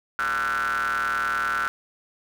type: ring-modulated tone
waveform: 45% pulse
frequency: 70 Hz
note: C#2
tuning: 18 cents sharp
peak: -20 dBFS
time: 0.19-1.68 s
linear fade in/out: 0 ms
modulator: 1420 Hz
effects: none